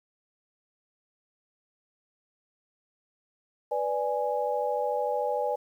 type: chord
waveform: sine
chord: G# diminished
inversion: first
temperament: equal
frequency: 493.9 / 587.3 / 830.6 Hz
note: B4 / D5 / G#5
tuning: 0 / 0 / 0 cents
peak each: -30 dBFS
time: 3.71-5.56 s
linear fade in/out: 10 ms
effects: 10-bit